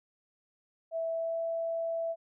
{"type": "tone with pitch glide", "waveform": "sine", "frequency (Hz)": [657, 662.3], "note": ["E5", "E5"], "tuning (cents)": [-6, 8], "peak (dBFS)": -30, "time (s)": [0.91, 2.16], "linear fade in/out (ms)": 50, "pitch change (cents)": 14, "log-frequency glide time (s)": [1.09, 1.41], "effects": []}